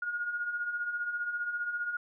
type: beating tone pair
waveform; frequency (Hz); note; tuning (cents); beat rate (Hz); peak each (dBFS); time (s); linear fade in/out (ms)
sine; 1420 / 1435; F6 / F6; +28 / +47; 15; -40 / -32; 0.02-1.97; 5
effects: none